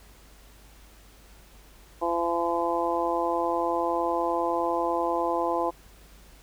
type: harmonic tone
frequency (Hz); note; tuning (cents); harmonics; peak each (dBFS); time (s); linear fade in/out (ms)
170.2; F3; -44; 2 / 3 / 4 / 5 / 6; -30 / -30 / -30 / -30 / -30; 2.01-5.71; 20
effects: added 50 Hz sine -52 dBFS peak until 6.42 s + pink hiss -55 dBFS RMS until 6.42 s